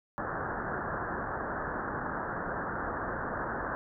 white low-pass noise, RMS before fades -35 dBFS, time 0.18-3.75 s, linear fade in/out 0 ms, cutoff 1700 Hz, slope 96 dB/octave, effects none

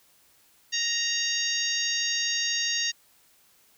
harmonic tone, 932.3 Hz, A#5, in tune, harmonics 2 / 3 / 4 / 5 / 6 / 7, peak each -32 / -32 / -32 / -32 / -32 / -32 dBFS, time 0.72-2.92 s, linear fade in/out 20 ms, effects white hiss -61 dBFS RMS until 3.77 s

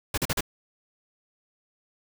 pink noise bursts, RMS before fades -26 dBFS, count 4, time 0.14-0.408 s, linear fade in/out 5 ms, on 37 ms, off 40 ms, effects none

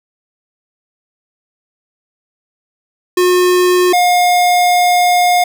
square tone pair in turn, 360.9 / 713.5 Hz, F#4 / F5, -43 / +37 cents, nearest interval octave, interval 1180 cents, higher second, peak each -9 dBFS, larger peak neither, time 3.17-3.93 / 3.93-5.44 s, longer second, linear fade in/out 5 ms, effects none

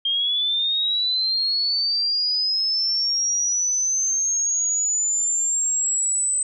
sine linear sweep, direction up, 3196 to 8100 Hz, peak -19 dBFS, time 0.05-6.43 s, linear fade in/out 5 ms, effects none

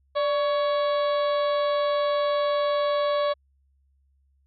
harmonic tone with a mistuned harmonic, 560 Hz, C#5, 18 cents sharp, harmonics 1 / 2 / 3 / 4 / 5 / 6 / 7 / 8, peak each -22 / -28 / -39 / -42 / -47 / -39 / -40 / -46 dBFS, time 0.15-3.34 s, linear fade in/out 20 ms, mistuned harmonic 1, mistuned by +76 cents, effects added 68 Hz sine -62 dBFS peak until 4.46 s

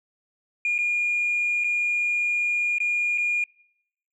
sine tone with dropouts, 2425 Hz, D#7, 45 cents flat, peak -20 dBFS, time 0.65-3.44 s, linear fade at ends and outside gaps 2 ms, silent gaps 0.781-0.787 / 1.639-1.643 / 2.784-2.802 / 3.177-3.181 s, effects noise-tail reverb RT60 0.8 s tail -26 dB re dry + tanh soft clip ceiling -17 dBFS

